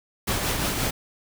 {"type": "noise with tremolo", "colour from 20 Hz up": "pink", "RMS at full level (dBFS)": -24, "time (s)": [0.27, 0.91], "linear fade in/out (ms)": 10, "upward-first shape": "triangle", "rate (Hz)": 5.7, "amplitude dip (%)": 40, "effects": []}